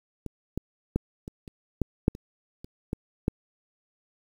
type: clicks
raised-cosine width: 3 ms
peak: -22 / -16 / -11 / -24 / -29 / -11 / -6 / -27 / -28 / -16 / -10 dBFS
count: 11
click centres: 0.263 / 0.576 / 0.96 / 1.279 / 1.478 / 1.817 / 2.081 / 2.151 / 2.645 / 2.931 / 3.281 s
effects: 8-bit